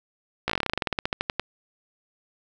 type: slowing click train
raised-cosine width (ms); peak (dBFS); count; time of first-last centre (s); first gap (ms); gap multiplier
0.3; -8; 21; 0.48-1.396; 16; 1.1
effects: none